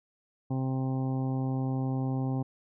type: harmonic tone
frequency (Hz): 131.5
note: C3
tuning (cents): +9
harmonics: 1 / 2 / 3 / 4 / 5 / 6 / 7 / 8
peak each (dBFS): -29 / -32 / -43 / -44 / -49 / -42 / -51 / -52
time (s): 0.5-2.43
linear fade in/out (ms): 10
effects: none